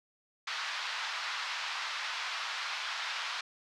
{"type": "band-pass noise", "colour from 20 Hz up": "pink", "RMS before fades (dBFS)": -37, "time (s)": [0.47, 3.41], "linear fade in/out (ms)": 5, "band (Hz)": [990, 4900], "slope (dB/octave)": 24, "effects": []}